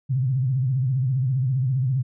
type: tone with vibrato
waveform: sine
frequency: 130 Hz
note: C3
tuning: 11 cents flat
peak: -19 dBFS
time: 0.09-2.03 s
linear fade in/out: 20 ms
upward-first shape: sine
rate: 15 Hz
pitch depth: 120 cents each way
effects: none